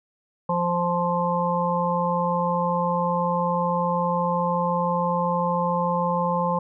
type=harmonic tone; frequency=174.61 Hz; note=F3; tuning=in tune; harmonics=1 / 3 / 5 / 6; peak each=-26 / -26 / -26 / -26 dBFS; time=0.49-6.59 s; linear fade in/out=5 ms; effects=none